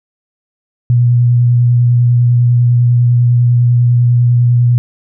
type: tone with vibrato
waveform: sine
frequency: 121.2 Hz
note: B2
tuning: 32 cents flat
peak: -6 dBFS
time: 0.9-4.78 s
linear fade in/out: 0 ms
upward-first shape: sine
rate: 10 Hz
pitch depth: 14 cents each way
effects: none